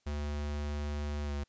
square tone with pitch glide, 73.42 to 71.78 Hz, D2 to D2, 0 to -39 cents, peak -34 dBFS, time 0.06-1.44 s, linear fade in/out 10 ms, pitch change -39 cents, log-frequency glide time 1.25-1.32 s, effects white hiss -75 dBFS RMS until 1.48 s + resampled to 16000 Hz

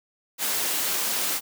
white high-pass noise, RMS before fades -26 dBFS, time 0.38-1.41 s, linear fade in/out 50 ms, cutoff 200 Hz, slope 12 dB/octave, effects none

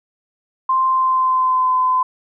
sine tone with pitch glide, 1046 to 1020.9 Hz, C6 to C6, -1 to -43 cents, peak -13 dBFS, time 0.69-2.03 s, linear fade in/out 5 ms, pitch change -42 cents, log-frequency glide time 0.87-1.74 s, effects none

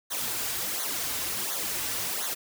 white noise with flanger, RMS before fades -31 dBFS, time 0.1-2.35 s, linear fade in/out 20 ms, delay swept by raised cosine 0.38 to 5.58 ms, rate 1.4 Hz, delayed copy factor -0.85, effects none

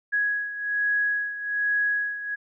sine beating tone pair, 1666 / 1667.2 Hz, G#6 / G#6, +5 / +6 cents, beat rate 1.2 Hz, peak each -24 / -29 dBFS, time 0.12-2.36 s, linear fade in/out 20 ms, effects none

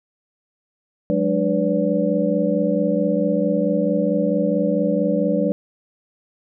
sine tone cluster, 181.4 / 205.9 / 296.3 / 496.2 / 572 Hz, F#3 / G#3 / D4 / B4 / D5, -34 / -15 / +15 / +8 / -46 cents, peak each -23 dBFS, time 1.1-5.52 s, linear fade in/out 0 ms, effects none

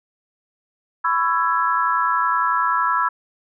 sine chord, C# minor seventh, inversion third, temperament just, 997.9 / 1108.7 / 1330.5 / 1663.1 Hz, B5 / C#6 / E6 / G#6, +18 / 0 / +16 / +2 cents, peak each -21 / -25 / -20 / -25 dBFS, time 1.04-3.09 s, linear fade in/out 10 ms, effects none

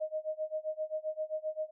sine tone with tremolo, 622.3 Hz, D#5, in tune, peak -30 dBFS, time 0-1.71 s, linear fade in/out 20 ms, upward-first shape sine, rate 7.6 Hz, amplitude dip 95%, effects none

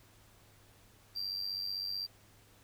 triangle tone with amplitude modulation, 4715 Hz, D8, 6 cents sharp, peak -31 dBFS, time 1.15-2.07 s, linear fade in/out 20 ms, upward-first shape sine, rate 95.8 Hz, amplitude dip 70%, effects added 103 Hz sine -65 dBFS peak until 2.63 s + pink hiss -63 dBFS RMS until 2.63 s

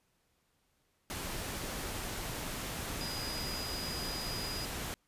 sine tone in noise, 4926 Hz, D#8, 18 cents flat, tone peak -40 dBFS, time 3.01-4.65 s, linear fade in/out 0 ms, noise pink, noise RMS -39 dBFS, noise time 1.1-4.94 s, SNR -4 dB, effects pink hiss -75 dBFS RMS until 5.07 s + resampled to 32000 Hz

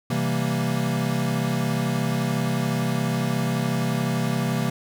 square chord, C dominant seventh, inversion none, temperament equal, 130.81 / 164.81 / 196 / 233.1 Hz, C3 / E3 / G3 / Bb3, 0 / 0 / 0 / 0 cents, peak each -27 / -28 / -31 / -28 dBFS, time 0.1-4.7 s, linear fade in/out 5 ms, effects none

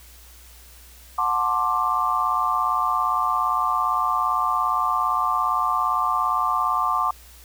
sine chord, D dominant seventh, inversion first, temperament just, 734.2 / 881 / 1057.2 / 1174.7 Hz, F#5 / A5 / C6 / D6, -14 / +2 / +18 / 0 cents, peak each -28 / -28 / -24 / -22 dBFS, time 1.18-7.11 s, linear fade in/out 5 ms, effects added 60 Hz sine -47 dBFS peak until 7.44 s + white hiss -49 dBFS RMS until 7.44 s

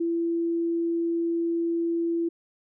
sine tone, 336.3 Hz, E4, 35 cents sharp, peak -23 dBFS, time 0-2.29 s, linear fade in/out 10 ms, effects none

